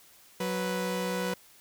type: tone pair together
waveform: sawtooth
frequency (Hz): 185 / 493.9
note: F#3 / B4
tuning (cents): 0 / 0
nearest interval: octave + perfect fourth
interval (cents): 1700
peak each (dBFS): -28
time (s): 0.4-1.34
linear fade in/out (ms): 5
effects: white hiss -57 dBFS RMS until 1.6 s